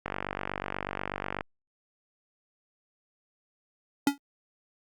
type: click train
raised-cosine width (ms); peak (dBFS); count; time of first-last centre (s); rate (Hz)
0.5; -16; 66; 0.06-1.409; 48.2
type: tone with exponential decay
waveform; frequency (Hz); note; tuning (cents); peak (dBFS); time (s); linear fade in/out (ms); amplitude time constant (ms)
square; 282; C#4; +30; -18; 4.07-4.18; 2; 22
effects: Opus 48 kbps